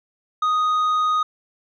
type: tone with tanh clipping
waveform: sine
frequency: 1245 Hz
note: D#6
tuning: 1 cent sharp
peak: -18 dBFS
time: 0.42-1.23 s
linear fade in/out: 5 ms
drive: 5 dB
effects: none